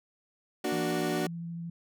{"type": "chord", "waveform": "30% pulse", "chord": "Bb augmented", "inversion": "none", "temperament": "equal", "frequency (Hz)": [233.1, 293.7, 370], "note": ["Bb3", "D4", "F#4"], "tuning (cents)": [0, 0, 0], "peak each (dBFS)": [-33, -30, -29], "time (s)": [0.64, 1.27], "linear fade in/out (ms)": 5}
{"type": "tone with vibrato", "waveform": "sine", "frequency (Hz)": 168.7, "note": "E3", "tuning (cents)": 40, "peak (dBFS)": -35, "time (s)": [0.72, 1.7], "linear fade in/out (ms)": 5, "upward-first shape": "sine", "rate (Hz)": 13, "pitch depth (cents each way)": 10}
{"effects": []}